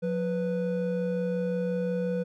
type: tone pair together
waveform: triangle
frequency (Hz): 179.7 / 493.5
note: F3 / B4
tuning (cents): +50 / -1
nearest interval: octave + perfect fourth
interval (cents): 1749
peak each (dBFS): -27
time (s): 0.02-2.24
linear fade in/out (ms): 20
effects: none